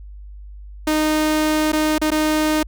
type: tone with dropouts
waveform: sawtooth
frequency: 308.4 Hz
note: D#4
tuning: 15 cents flat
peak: -12 dBFS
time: 0.87-2.63 s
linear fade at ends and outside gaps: 5 ms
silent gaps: 1.72-1.73 / 1.982-2.015 / 2.105-2.116 s
effects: added 50 Hz sine -34 dBFS peak until 2.67 s